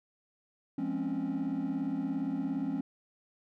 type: chord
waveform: triangle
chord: Db major seventh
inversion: first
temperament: just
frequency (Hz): 173.24 / 207.9 / 259.9 / 277.2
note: F3 / Ab3 / C4 / Db4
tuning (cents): -14 / +2 / -11 / 0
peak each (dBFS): -37 / -36 / -33 / -31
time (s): 0.78-2.81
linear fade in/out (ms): 5
effects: tanh soft clip ceiling -23 dBFS